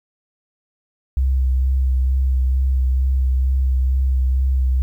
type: tone with vibrato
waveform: sine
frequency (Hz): 65.1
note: C2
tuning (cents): -8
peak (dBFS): -14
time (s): 1.17-4.82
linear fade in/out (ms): 0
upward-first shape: sine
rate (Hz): 2.2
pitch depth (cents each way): 22
effects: 9-bit